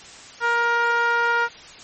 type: tone with band-pass filter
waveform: sawtooth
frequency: 471 Hz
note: A#4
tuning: 18 cents sharp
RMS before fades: -20 dBFS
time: 0.4-1.49 s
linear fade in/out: 50 ms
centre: 1300 Hz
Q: 3.2
effects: white hiss -42 dBFS RMS until 1.83 s + MP3 32 kbps